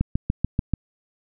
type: click train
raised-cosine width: 5 ms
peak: -8 dBFS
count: 6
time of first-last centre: 0.01-0.737 s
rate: 6.88 Hz
effects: none